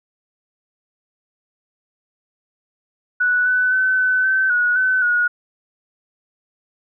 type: tone with pitch steps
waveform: sine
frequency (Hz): 1477 / 1499 / 1520 / 1510 / 1538 / 1457 / 1516 / 1449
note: F#6 / F#6 / F#6 / F#6 / G6 / F#6 / F#6 / F#6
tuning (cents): -3 / +22 / +46 / +35 / -33 / -27 / +42 / -37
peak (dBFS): -14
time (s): 3.2-5.28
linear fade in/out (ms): 10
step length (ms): 260
effects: none

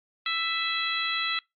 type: harmonic tone with a mistuned harmonic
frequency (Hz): 663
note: E5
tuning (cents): +10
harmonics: 2 / 3 / 4 / 5 / 6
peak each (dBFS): -32 / -32 / -32 / -32 / -32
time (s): 0.26-1.39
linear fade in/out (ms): 2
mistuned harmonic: 4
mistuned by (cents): -23
effects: noise-tail reverb RT60 0.2 s tail -25 dB re dry + MP3 32 kbps

